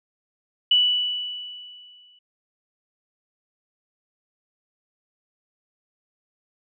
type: tone with exponential decay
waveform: sine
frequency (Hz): 2960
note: F#7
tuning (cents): 0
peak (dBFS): -13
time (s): 0.71-2.19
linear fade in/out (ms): 5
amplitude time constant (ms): 320
effects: none